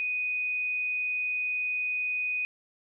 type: tone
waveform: sine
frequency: 2489 Hz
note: D#7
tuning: in tune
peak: -27 dBFS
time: 0-2.45 s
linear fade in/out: 0 ms
effects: none